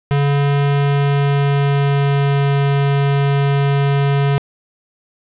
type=tone with pitch glide; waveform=square; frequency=141.8 to 140.41 Hz; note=C#3 to C#3; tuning=+40 to +23 cents; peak=-13 dBFS; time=0.11-4.38 s; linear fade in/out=0 ms; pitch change=-17 cents; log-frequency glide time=0.64-2.53 s; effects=resampled to 8000 Hz + 7-bit